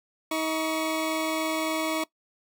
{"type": "tone pair together", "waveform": "20% pulse", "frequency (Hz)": [317.5, 1123], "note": ["D#4", "C#6"], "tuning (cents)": [35, 22], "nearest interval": "octave + minor seventh", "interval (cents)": 2187, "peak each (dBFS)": [-22, -27], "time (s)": [0.31, 2.04], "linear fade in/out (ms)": 5, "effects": ["noise-tail reverb RT60 0.1 s tail -20 dB re dry"]}